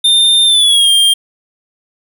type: tone with pitch glide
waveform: square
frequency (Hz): 3612 to 3199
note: A7 to G7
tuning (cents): +45 to +34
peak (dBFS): -7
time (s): 0.04-1.14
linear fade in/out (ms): 10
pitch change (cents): -211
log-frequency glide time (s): 0.45-0.9
effects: none